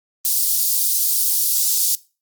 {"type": "high-pass noise", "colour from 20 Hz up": "white", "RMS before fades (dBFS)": -18, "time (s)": [0.25, 1.95], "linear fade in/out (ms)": 0, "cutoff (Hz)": 4600, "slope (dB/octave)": 24, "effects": ["noise-tail reverb RT60 0.3 s tail -20 dB re dry", "Opus 32 kbps"]}